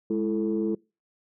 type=tone cluster; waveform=sine; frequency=209.3 / 334.2 / 440 Hz; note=G#3 / E4 / A4; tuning=+14 / +24 / 0 cents; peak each=-27 / -26 / -29 dBFS; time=0.1-0.75 s; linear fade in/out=5 ms; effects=noise-tail reverb RT60 0.3 s tail -26 dB re dry + tanh soft clip ceiling -16 dBFS